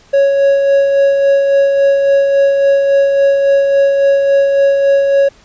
triangle tone with tremolo, 554.4 Hz, C#5, in tune, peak -4 dBFS, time 0.13-5.29 s, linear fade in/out 10 ms, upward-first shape sine, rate 3.6 Hz, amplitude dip 35%, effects pink hiss -46 dBFS RMS until 5.44 s + resampled to 16000 Hz

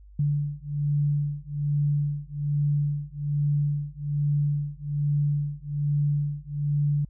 sine beating tone pair, 144.9 / 146.1 Hz, D3 / D3, -23 / -9 cents, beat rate 1.2 Hz, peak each -26 dBFS, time 0.19-7.05 s, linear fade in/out 5 ms, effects added 50 Hz sine -46 dBFS peak until 7.09 s

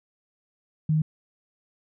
sine tone, 155.56 Hz, D#3, in tune, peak -19 dBFS, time 0.89-1.02 s, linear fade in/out 5 ms, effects none

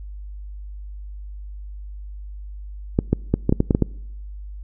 clicks, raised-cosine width 3 ms, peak -3 dBFS, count 9, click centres 2.989 / 3.13 / 3.34 / 3.494 / 3.525 / 3.604 / 3.708 / 3.749 / 3.823 s, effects noise-tail reverb RT60 0.9 s tail -25 dB re dry + added 50 Hz sine -32 dBFS peak until 4.63 s

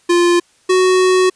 square tone pair in turn, 348.1 / 370.6 Hz, F4 / F#4, -6 / +3 cents, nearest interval minor second, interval 109 cents, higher second, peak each -10 dBFS, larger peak neither, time 0.09-0.4 / 0.69-1.3 s, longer second, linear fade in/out 10 ms, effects white hiss -54 dBFS RMS until 1.35 s + resampled to 22050 Hz

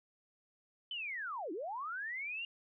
sine linear two-way sweep, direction down then up, 3085 to 294 to 2844 Hz, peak -38 dBFS, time 0.91-2.45 s, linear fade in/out 2 ms, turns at 1.52 s, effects none

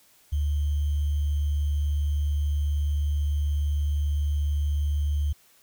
sine tone with sample-and-hold, 73.42 Hz, D2, in tune, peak -22 dBFS, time 0.32-5.33 s, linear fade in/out 10 ms, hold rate 3150 Hz, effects white hiss -59 dBFS RMS until 5.62 s

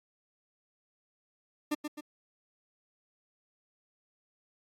40% pulse tone with echo, 299.1 Hz, D4, 32 cents sharp, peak -27 dBFS, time 1.71-1.75 s, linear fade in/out 10 ms, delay 130 ms, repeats 2, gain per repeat -6 dB, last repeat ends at 2.01 s, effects AAC 48 kbps

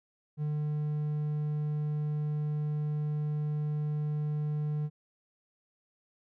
triangle tone, 150 Hz, D3, 37 cents sharp, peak -27 dBFS, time 0.37-4.9 s, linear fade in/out 50 ms, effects none

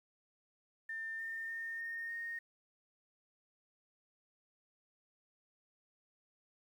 sine tone with pitch steps, 1800 / 1812.5 / 1825.1 / 1837.8 / 1850.6 Hz, A6 / A#6 / A#6 / A#6 / A#6, +39 / -49 / -37 / -25 / -13 cents, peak -39 dBFS, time 0.89-2.39 s, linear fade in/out 5 ms, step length 300 ms, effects 11-bit

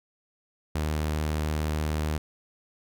sawtooth tone, 76.7 Hz, D#2, 24 cents flat, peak -22 dBFS, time 0.75-2.18 s, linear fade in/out 5 ms, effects none

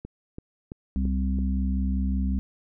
click train, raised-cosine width 3 ms, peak -23 dBFS, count 5, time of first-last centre 0.05-1.388 s, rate 2.99 Hz
harmonic tone, 65.41 Hz, C2, in tune, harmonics 1 / 3 / 4, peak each -24 / -28 / -34 dBFS, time 0.96-2.39 s, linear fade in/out 0 ms
effects none

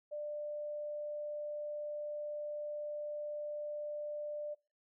sine tone, 594 Hz, D5, 20 cents sharp, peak -38 dBFS, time 0.11-4.55 s, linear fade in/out 20 ms, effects noise-tail reverb RT60 0.3 s tail -21 dB re dry

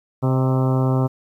harmonic tone with a mistuned harmonic, 130.81 Hz, C3, in tune, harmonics 1 / 2 / 3 / 4 / 5 / 6 / 7 / 8 / 9 / 10, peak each -17 / -23 / -27 / -29 / -31 / -33 / -34 / -35 / -36 / -37 dBFS, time 0.22-1.08 s, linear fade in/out 20 ms, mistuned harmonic 5, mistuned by -40 cents, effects 9-bit

